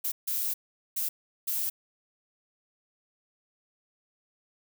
violet noise bursts at uneven times, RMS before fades -30 dBFS, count 4, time 0.04-0.12 / 0.27-0.54 / 0.96-1.09 / 1.47-1.7 s, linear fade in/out 10 ms, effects none

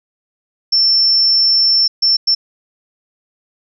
sine tone bursts at uneven times, 5380 Hz, E8, 34 cents sharp, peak -9 dBFS, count 3, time 0.72-1.88 / 2.02-2.17 / 2.27-2.35 s, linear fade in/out 10 ms, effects none

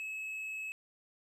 triangle tone, 2582 Hz, E7, 37 cents flat, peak -36 dBFS, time 0-0.72 s, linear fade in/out 0 ms, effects none

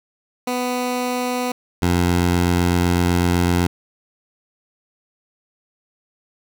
15% pulse tone pair in turn, 248.7 / 87.93 Hz, B3 / F2, +12 / +12 cents, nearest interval octave + tritone, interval 1800 cents, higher first, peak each -14 / -9 dBFS, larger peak second, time 0.47-1.52 / 1.82-3.67 s, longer second, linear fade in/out 5 ms, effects none

